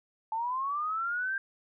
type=linear sweep; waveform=sine; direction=up; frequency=871 to 1597 Hz; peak=-29 dBFS; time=0.32-1.38 s; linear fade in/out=2 ms; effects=none